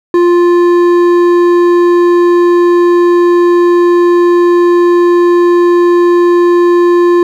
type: tone with hard clipping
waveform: triangle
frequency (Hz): 349.2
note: F4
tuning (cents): 0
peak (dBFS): -6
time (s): 0.14-7.23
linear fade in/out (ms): 2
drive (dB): 12
effects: none